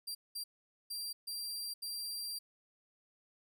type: tone bursts at uneven times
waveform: sawtooth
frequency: 4729 Hz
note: D8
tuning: 11 cents sharp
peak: -36 dBFS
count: 5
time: 0.07-0.15 / 0.35-0.44 / 0.9-1.13 / 1.27-1.74 / 1.82-2.39 s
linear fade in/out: 10 ms
effects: none